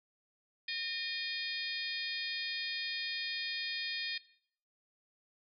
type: harmonic tone with a mistuned harmonic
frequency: 611 Hz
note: D#5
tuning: 32 cents flat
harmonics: 3 / 4 / 5 / 6 / 7 / 8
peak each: -42 / -40 / -45 / -44 / -43 / -43 dBFS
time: 0.68-4.18 s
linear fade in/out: 5 ms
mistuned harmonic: 5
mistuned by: +100 cents
effects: noise-tail reverb RT60 0.6 s tail -18 dB re dry